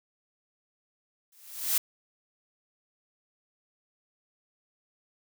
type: noise with exponential growth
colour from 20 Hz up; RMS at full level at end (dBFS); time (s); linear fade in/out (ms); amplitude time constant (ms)
blue; -22; 1.32-1.78; 5; 100
effects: none